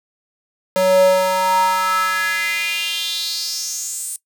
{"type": "tone with high-pass filter sweep", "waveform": "square", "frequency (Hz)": 186.4, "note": "F#3", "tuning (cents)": 13, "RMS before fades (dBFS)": -18, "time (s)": [0.76, 4.16], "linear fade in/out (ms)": 0, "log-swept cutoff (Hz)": [440, 9100], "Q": 4.8, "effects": ["noise-tail reverb RT60 0.1 s tail -18 dB re dry"]}